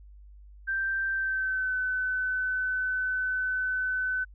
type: tone with pitch glide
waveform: sine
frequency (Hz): 1568 to 1512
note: G6 to F#6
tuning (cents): 0 to +37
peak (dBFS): -26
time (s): 0.67-4.25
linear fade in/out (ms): 20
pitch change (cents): -63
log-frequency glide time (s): 1.11-1.75
effects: added 50 Hz sine -47 dBFS peak until 4.34 s

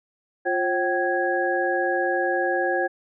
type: tone cluster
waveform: sine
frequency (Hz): 352 / 537 / 766 / 1656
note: F4 / C5 / G5 / G#6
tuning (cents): +14 / +45 / -40 / -5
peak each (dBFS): -26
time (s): 0.45-2.88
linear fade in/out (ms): 20
effects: none

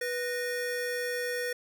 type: tone pair together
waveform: square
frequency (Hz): 490.7 / 1850.5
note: B4 / A#6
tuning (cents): -11 / -13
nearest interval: octave + major seventh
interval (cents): 2298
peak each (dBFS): -33 / -35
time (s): 0.01-1.53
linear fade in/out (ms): 5
effects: none

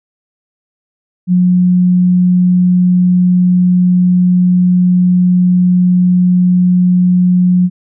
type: tone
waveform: sine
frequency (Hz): 180.2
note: F#3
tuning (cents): -45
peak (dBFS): -6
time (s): 1.27-7.7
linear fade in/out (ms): 50
effects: none

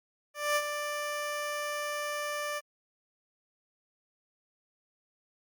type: tone with ADSR envelope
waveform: 15% pulse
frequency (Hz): 590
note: D5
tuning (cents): +8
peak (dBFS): -18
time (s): 0.34-2.61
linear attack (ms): 220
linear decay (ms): 53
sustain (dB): -8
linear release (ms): 34
effects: Opus 48 kbps

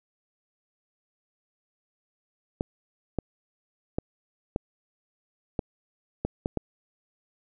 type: clicks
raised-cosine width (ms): 2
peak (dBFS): -13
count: 8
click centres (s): 2.609 / 3.187 / 3.985 / 4.561 / 5.592 / 6.25 / 6.459 / 6.573
effects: none

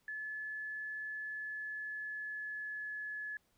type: tone with pitch glide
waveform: sine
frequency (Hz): 1722 to 1708.1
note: A6 to G#6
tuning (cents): -38 to +48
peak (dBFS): -39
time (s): 0.08-3.37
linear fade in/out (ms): 2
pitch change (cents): -14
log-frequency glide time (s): 1.13-2.93
effects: pink hiss -75 dBFS RMS until 3.57 s

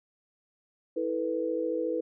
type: chord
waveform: sine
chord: E suspended fourth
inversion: none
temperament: equal with one note detuned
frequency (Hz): 325.7 / 440 / 493.9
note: E4 / A4 / B4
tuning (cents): -21 / 0 / 0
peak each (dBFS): -32 / -34 / -30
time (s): 0.96-2.01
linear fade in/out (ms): 10
effects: none

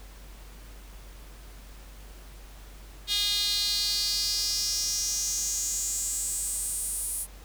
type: tone with high-pass filter sweep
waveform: sawtooth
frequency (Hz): 410.2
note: G#4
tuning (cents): -21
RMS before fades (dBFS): -29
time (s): 3.07-7.27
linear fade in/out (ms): 50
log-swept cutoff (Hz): 3600 to 10000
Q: 5
effects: added 48 Hz sine -44 dBFS peak until 7.44 s + pink hiss -52 dBFS RMS until 7.44 s

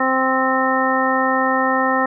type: harmonic tone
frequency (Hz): 261.6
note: C4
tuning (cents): 0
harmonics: 1 / 2 / 3 / 4 / 5 / 7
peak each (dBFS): -22 / -22 / -22 / -22 / -22 / -22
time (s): 0-2.06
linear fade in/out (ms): 5
effects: none

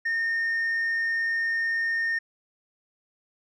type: tone with tanh clipping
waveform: triangle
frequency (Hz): 1829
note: A#6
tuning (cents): -33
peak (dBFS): -24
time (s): 0.05-2.19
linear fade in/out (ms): 10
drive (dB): 6
effects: none

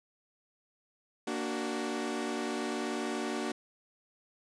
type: chord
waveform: sawtooth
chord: Bb augmented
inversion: none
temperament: equal with one note detuned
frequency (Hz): 233.1 / 293.7 / 373.9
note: Bb3 / D4 / F#4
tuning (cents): 0 / 0 / +18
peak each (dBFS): -33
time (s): 1.27-3.52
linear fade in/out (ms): 5
effects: resampled to 22050 Hz + 10-bit

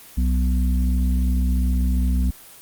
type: harmonic tone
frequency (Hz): 62.8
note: B1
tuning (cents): +30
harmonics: 1 / 3 / 4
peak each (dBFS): -17 / -27 / -29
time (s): 0.17-2.31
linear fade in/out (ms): 10
effects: white hiss -44 dBFS RMS until 2.61 s + Opus 24 kbps

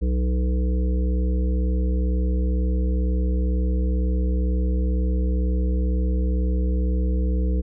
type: harmonic tone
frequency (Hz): 62.1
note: B1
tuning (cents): +10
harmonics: 1 / 3 / 5 / 7 / 8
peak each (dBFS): -19 / -29 / -33 / -36 / -37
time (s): 0.01-7.62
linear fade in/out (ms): 20
effects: none

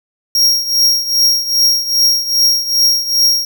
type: tone with tremolo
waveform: 45% pulse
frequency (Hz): 5590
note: F8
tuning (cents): +1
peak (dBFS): -7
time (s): 0.35-3.45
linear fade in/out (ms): 2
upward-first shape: triangle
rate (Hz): 2.5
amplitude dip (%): 80
effects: none

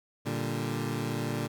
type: chord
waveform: 20% pulse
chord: G minor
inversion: first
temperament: equal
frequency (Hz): 116.54 / 146.83 / 196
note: Bb2 / D3 / G3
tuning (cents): 0 / 0 / 0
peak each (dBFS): -28 / -29 / -34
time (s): 0.25-1.48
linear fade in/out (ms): 20
effects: none

